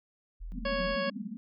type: tone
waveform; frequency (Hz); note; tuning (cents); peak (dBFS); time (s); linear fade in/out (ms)
sine; 41.2; E1; 0; -37; 0.4-0.96; 20
type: band-pass noise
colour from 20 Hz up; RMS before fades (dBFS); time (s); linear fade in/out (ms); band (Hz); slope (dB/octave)
pink; -39; 0.52-1.37; 0; 180 to 250; 96
type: harmonic tone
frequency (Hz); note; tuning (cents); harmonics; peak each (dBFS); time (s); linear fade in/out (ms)
554.4; C#5; 0; 1 / 2 / 3 / 4 / 5 / 6 / 8 / 9; -31 / -37 / -37 / -44 / -41 / -44 / -44 / -47; 0.65-1.1; 5
effects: none